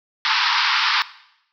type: band-pass noise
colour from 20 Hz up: pink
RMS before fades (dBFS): -19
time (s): 0.25-1.02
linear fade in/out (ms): 0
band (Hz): 870 to 5300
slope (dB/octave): 96
effects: noise-tail reverb RT60 0.8 s tail -18 dB re dry